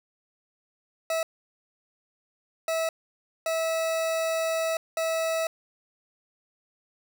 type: tone bursts at uneven times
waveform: 40% pulse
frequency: 650 Hz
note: E5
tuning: 24 cents flat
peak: -24 dBFS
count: 4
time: 1.1-1.23 / 2.68-2.89 / 3.46-4.77 / 4.97-5.47 s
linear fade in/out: 2 ms
effects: none